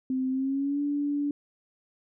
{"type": "tone with pitch glide", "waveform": "sine", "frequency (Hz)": [260, 288.5], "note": ["C4", "D4"], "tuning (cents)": [-11, -31], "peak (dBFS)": -25, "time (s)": [0.1, 1.31], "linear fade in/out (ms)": 2, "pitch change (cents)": 180, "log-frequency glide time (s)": [0.3, 0.81], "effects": []}